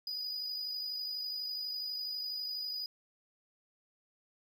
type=tone with amplitude modulation; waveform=triangle; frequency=4942 Hz; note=D#8; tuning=13 cents flat; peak=-33 dBFS; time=0.07-2.86 s; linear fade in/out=2 ms; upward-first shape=sine; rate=52.1 Hz; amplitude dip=40%; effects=none